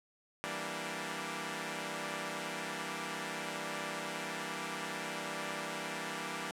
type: chord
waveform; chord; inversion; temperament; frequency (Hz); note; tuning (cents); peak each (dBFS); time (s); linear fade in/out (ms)
5% pulse; E half-diminished seventh; none; equal; 164.81 / 196 / 233.1 / 293.7; E3 / G3 / Bb3 / D4; 0 / 0 / 0 / 0; -32; 0.44-6.51; 0
effects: low-pass 11000 Hz 12 dB/octave